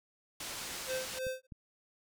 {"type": "low-pass noise", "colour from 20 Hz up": "white", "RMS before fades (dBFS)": -42, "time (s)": [0.4, 1.19], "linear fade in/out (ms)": 5, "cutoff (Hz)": 8100, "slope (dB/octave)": 12}
{"type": "tone with tremolo", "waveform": "square", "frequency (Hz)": 518, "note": "C5", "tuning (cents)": -17, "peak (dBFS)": -34, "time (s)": [0.86, 1.47], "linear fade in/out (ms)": 50, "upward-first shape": "sine", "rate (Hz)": 3.1, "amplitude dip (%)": 100}
{"type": "clicks", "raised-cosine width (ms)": 5, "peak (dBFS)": -34, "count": 2, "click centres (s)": [1.268, 1.522]}
{"effects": []}